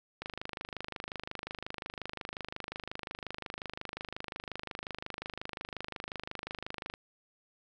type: click train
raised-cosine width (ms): 0.3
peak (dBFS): -22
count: 173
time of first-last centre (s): 0.22-6.939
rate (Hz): 25.6
effects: none